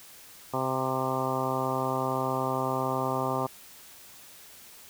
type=harmonic tone with a mistuned harmonic; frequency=130.81 Hz; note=C3; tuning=in tune; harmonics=1 / 2 / 3 / 4 / 5 / 6 / 7 / 8 / 9; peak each=-35 / -35 / -35 / -35 / -35 / -35 / -35 / -35 / -35 dBFS; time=0.53-3.47 s; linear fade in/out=10 ms; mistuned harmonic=9; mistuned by=+18 cents; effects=white hiss -50 dBFS RMS until 4.89 s